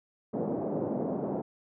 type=band-pass noise; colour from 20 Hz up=pink; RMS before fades=-32 dBFS; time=0.33-1.42 s; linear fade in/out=10 ms; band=170 to 680 Hz; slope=24 dB/octave; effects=none